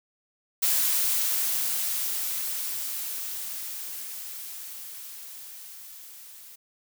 blue noise with level ramp, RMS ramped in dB -23 to -47 dBFS, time 0.62-6.56 s, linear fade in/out 10 ms, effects none

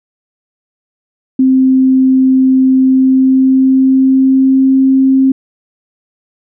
sine tone with pitch glide, 261.6 to 265.9 Hz, C4 to C4, 0 to +28 cents, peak -5 dBFS, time 1.39-5.32 s, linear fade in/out 5 ms, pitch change +28 cents, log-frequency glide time 2.81-4.74 s, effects none

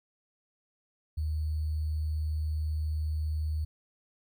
sine tone with sample-and-hold, 77.3 Hz, D#2, 11 cents flat, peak -28 dBFS, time 1.17-3.65 s, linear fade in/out 10 ms, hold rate 4410 Hz, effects none

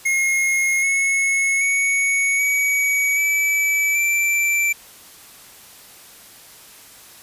square tone with pitch steps, 2153 / 2189 / 2226 / 2264 / 2302 / 2341 Hz, C7 / C#7 / C#7 / C#7 / D7 / D7, +49 / -22 / +7 / +36 / -35 / -6 cents, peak -17 dBFS, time 0.05-4.73 s, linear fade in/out 10 ms, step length 780 ms, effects white hiss -44 dBFS RMS until 7.22 s + resampled to 32000 Hz

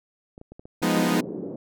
clicks, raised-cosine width 2 ms, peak -29 dBFS, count 6, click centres 0.379 / 0.414 / 0.52 / 0.595 / 0.655 / 0.818 s
sawtooth chord, F half-diminished seventh, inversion none, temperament equal with one note detuned, 174.61 / 207.7 / 246.9 / 309.9 Hz, F3 / Ab3 / Cb4 / Eb4, 0 / 0 / 0 / -7 cents, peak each -22 dBFS, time 0.82-1.21 s, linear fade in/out 10 ms
white band-pass noise, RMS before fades -33 dBFS, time 0.96-1.56 s, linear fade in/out 5 ms, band 180 to 390 Hz, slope 24 dB/octave
effects none

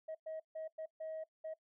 sine tone bursts at uneven times, 635 Hz, D#5, 35 cents sharp, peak -39 dBFS, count 6, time 0.08-0.15 / 0.26-0.4 / 0.55-0.68 / 0.78-0.86 / 1-1.24 / 1.44-1.54 s, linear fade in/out 10 ms, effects noise-tail reverb RT60 0.1 s tail -20 dB re dry + tanh soft clip ceiling -38 dBFS

